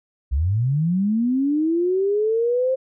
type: linear sweep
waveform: sine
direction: up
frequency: 60 to 530 Hz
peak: -17 dBFS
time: 0.31-2.76 s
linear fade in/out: 20 ms
effects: none